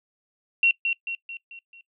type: tone with echo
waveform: sine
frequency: 2735 Hz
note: F7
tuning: 37 cents flat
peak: -15 dBFS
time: 0.63-0.71 s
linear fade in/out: 2 ms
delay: 220 ms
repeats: 5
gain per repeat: -6 dB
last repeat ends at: 1.81 s
effects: noise-tail reverb RT60 0.1 s tail -21 dB re dry